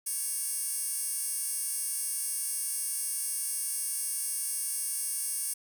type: tone with high-pass filter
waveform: 15% pulse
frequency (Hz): 556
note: C#5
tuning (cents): +5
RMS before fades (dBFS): -33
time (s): 0.06-5.54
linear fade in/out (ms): 10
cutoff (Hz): 9200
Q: 2.4
effects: none